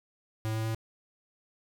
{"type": "tone with pitch steps", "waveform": "square", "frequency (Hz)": [110, 110.89, 111.79], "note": ["A2", "A2", "A2"], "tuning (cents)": [0, 14, 28], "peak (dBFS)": -30, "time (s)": [0.45, 0.747], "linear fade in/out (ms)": 0, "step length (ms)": 99, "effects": []}